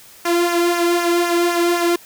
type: tone with flanger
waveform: sawtooth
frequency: 345.6 Hz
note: F4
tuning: 18 cents flat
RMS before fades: -17 dBFS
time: 0.25-1.96 s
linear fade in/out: 5 ms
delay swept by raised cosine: 0.23 to 1.83 ms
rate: 3.9 Hz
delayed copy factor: -0.65
effects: white hiss -44 dBFS RMS until 2.05 s